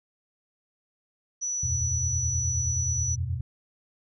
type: tone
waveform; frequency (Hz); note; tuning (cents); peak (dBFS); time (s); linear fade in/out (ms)
sine; 5920; F#8; 0; -27; 1.41-3.16; 20
type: chord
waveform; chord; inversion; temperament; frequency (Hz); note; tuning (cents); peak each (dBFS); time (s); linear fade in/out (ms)
sine; E suspended second; none; equal with one note detuned; 82.41 / 91.86 / 123.47; E2 / F#2 / B2; 0 / -12 / 0; -31; 1.63-3.41; 5
effects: none